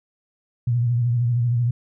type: tone with vibrato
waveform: sine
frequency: 120 Hz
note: B2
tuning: 49 cents flat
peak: -17 dBFS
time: 0.67-1.71 s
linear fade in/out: 5 ms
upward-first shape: sine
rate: 13 Hz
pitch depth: 57 cents each way
effects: none